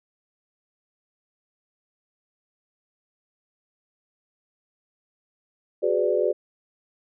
sine chord, G# half-diminished seventh, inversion third, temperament equal with one note detuned, 370 / 415.3 / 500.2 / 587.3 Hz, F#4 / G#4 / B4 / D5, 0 / 0 / +22 / 0 cents, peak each -25 dBFS, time 5.82-6.33 s, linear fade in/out 20 ms, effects none

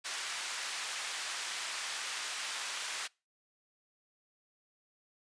pink band-pass noise, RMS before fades -39 dBFS, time 0.04-3.08 s, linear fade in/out 20 ms, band 1400 to 9100 Hz, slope 12 dB/octave, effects noise-tail reverb RT60 0.3 s tail -26 dB re dry + resampled to 22050 Hz

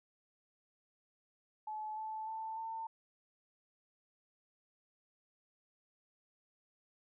sine tone with pitch steps, 860 / 872.5 / 885.2 / 898.1 Hz, A5 / A5 / A5 / A5, -40 / -15 / +10 / +35 cents, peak -39 dBFS, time 1.67-2.87 s, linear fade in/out 5 ms, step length 300 ms, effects none

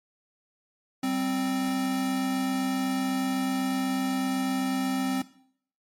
square tone pair together, 193.58 / 261.6 Hz, G3 / C4, -21 / 0 cents, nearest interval perfect fourth, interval 521 cents, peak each -35 / -26 dBFS, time 1.03-5.22 s, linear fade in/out 5 ms, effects noise-tail reverb RT60 0.6 s tail -17 dB re dry + MP3 64 kbps

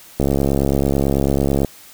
click train, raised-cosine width 2 ms, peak -4 dBFS, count 101, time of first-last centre 0.2-1.647 s, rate 69.1 Hz, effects white hiss -43 dBFS RMS until 1.93 s

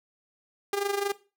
sawtooth tone with amplitude modulation, 402 Hz, G4, 44 cents sharp, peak -20 dBFS, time 0.73-1.12 s, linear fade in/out 2 ms, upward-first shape sine, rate 24.6 Hz, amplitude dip 75%, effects noise-tail reverb RT60 0.3 s tail -17 dB re dry

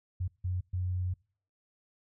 sine tone bursts at uneven times, 91 Hz, F#2, 28 cents flat, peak -29 dBFS, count 3, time 0.2-0.28 / 0.44-0.61 / 0.73-1.14 s, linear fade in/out 10 ms, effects noise-tail reverb RT60 0.5 s tail -26 dB re dry

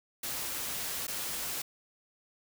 white noise with dropouts, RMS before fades -36 dBFS, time 0.23-1.62 s, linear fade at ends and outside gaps 5 ms, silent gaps 1.069-1.079 s, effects none

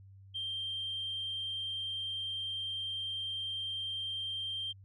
sine tone, 3165 Hz, G7, 16 cents sharp, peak -34 dBFS, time 0.34-4.73 s, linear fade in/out 20 ms, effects tanh soft clip ceiling -30 dBFS + added 97 Hz sine -52 dBFS peak until 4.84 s

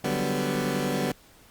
20% pulse chord, G major seventh, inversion second, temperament equal, 146.83 / 185 / 196 / 246.9 Hz, D3 / F#3 / G3 / B3, 0 / 0 / 0 / 0 cents, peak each -26 / -28 / -26 / -24 dBFS, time 0.04-1.12 s, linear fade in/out 5 ms, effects pink hiss -55 dBFS RMS until 1.5 s + Opus 48 kbps

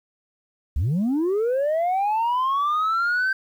sine linear sweep, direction up, 58.5 to 1565 Hz, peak -17 dBFS, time 0.76-3.33 s, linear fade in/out 5 ms, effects tanh soft clip ceiling -18 dBFS + 9-bit

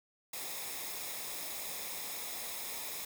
white noise with comb filter, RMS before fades -41 dBFS, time 0.33-3.05 s, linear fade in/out 5 ms, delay 0.67 ms, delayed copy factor -0.55, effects none

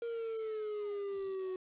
triangle exponential sweep, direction down, 470 to 370 Hz, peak -34 dBFS, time 0.02-1.56 s, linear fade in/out 2 ms, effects resampled to 8000 Hz + 10-bit

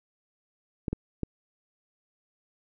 clicks, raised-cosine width 3 ms, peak -16 dBFS, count 3, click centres 0.882 / 0.93 / 1.233 s, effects none

